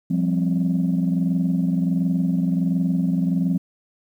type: chord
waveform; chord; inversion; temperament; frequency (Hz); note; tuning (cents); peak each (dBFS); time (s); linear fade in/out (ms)
sine; F suspended second; none; equal; 174.61 / 196 / 261.6; F3 / G3 / C4; 0 / 0 / 0; -19 / -24 / -23; 0.1-3.58; 10
effects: tanh soft clip ceiling -12 dBFS + 9-bit